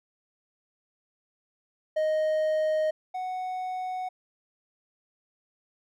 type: tone pair in turn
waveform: triangle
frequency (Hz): 622.3 / 740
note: D#5 / F#5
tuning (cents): 0 / 0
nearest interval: minor third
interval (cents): 300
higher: second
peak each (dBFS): -21 / -28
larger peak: first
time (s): 1.96-2.91 / 3.14-4.09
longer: neither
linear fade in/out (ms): 10
effects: none